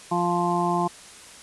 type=harmonic tone; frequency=174.61 Hz; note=F3; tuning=in tune; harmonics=1 / 2 / 4 / 5 / 6; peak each=-27 / -27 / -27 / -27 / -27 dBFS; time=0.11-0.88 s; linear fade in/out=10 ms; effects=white hiss -45 dBFS RMS until 1.42 s + resampled to 24000 Hz